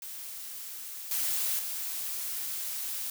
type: noise with level steps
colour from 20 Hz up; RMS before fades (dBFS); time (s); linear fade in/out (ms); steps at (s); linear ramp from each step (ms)
blue; -41 / -30 / -35; 0.02-3.1; 2; 1.11 / 1.59; 2
effects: none